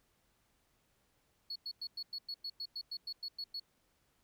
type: tone bursts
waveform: sine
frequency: 4373 Hz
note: C#8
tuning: 24 cents flat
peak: -37 dBFS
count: 14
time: 1.5-3.598 s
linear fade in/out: 5 ms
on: 57 ms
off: 100 ms
effects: tanh soft clip ceiling -35 dBFS + pink hiss -75 dBFS RMS until 4.23 s